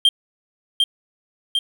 triangle tone with echo, 3177 Hz, G7, 23 cents sharp, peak -9 dBFS, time 0.05-0.09 s, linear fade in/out 2 ms, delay 750 ms, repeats 2, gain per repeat -3 dB, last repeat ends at 1.59 s, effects 8-bit

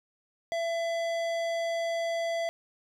sine tone with tanh clipping, 670 Hz, E5, 28 cents sharp, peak -30 dBFS, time 0.52-2.49 s, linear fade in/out 0 ms, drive 17 dB, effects none

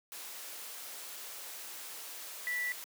sine tone in noise, 1965 Hz, B6, 9 cents flat, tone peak -32 dBFS, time 2.47-2.72 s, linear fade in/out 0 ms, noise white, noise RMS -45 dBFS, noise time 0.12-2.84 s, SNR +10 dB, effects high-pass 400 Hz 12 dB/octave

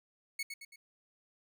sawtooth tone with echo, 2207 Hz, C#7, 8 cents flat, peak -31 dBFS, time 0.39-0.43 s, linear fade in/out 5 ms, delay 110 ms, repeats 3, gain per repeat -6 dB, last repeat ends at 0.76 s, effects none

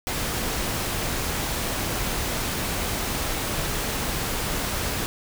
pink noise, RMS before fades -27 dBFS, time 0.07-5.06 s, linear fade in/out 0 ms, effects none

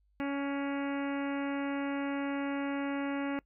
harmonic tone with a mistuned harmonic, 280.1 Hz, C#4, 18 cents sharp, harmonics 1 / 2 / 3 / 4 / 5 / 6 / 7 / 8 / 9 / 10, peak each -32 / -40 / -43 / -46 / -46 / -47 / -48 / -49 / -52 / -52 dBFS, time 0.2-3.39 s, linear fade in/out 0 ms, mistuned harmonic 6, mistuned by -18 cents, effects noise-tail reverb RT60 0.1 s tail -23 dB re dry + added 50 Hz sine -67 dBFS peak until 3.45 s

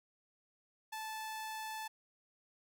sawtooth tone, 874 Hz, A5, 12 cents flat, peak -37 dBFS, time 0.92-1.88 s, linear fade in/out 10 ms, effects none

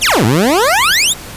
20% pulse exponential two-way sweep, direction down then up, 3930 to 101.3 to 3930 Hz, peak -4 dBFS, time 0.01-1.14 s, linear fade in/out 20 ms, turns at 0.25 s, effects pink hiss -30 dBFS RMS until 1.36 s + resampled to 32000 Hz

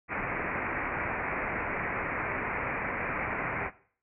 white low-pass noise, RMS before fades -33 dBFS, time 0.08-3.71 s, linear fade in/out 50 ms, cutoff 2400 Hz, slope 96 dB/octave, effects noise-tail reverb RT60 0.5 s tail -18 dB re dry

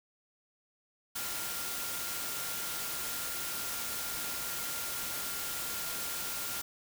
sine tone in noise, 1396.9 Hz, F6, in tune, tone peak -46 dBFS, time 1.15-6.62 s, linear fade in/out 10 ms, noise white, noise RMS -37 dBFS, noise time 1.15-6.62 s, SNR -12 dB, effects none

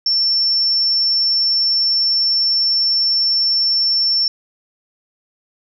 sine tone, 5410 Hz, E8, 44 cents sharp, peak -13 dBFS, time 0.06-4.28 s, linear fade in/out 2 ms, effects 9-bit

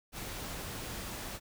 pink noise, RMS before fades -41 dBFS, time 0.12-1.4 s, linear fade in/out 50 ms, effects none

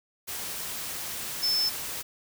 sine tone in noise, 5274 Hz, E8, in tune, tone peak -23 dBFS, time 1.42-1.7 s, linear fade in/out 20 ms, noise white, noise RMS -35 dBFS, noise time 0.27-2.03 s, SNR +9 dB, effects none

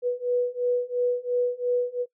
sine beating tone pair, 489.4 / 492.3 Hz, B4 / B4, -16 / -6 cents, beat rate 2.9 Hz, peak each -26 / -25 dBFS, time 0.02-2.06 s, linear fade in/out 50 ms, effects noise-tail reverb RT60 0.1 s tail -20 dB re dry

